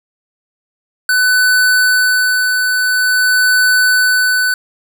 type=tone with tremolo; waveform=square; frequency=1500 Hz; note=F#6; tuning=23 cents sharp; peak=-9 dBFS; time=1.09-4.54 s; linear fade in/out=2 ms; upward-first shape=sine; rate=0.48 Hz; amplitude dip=35%; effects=7-bit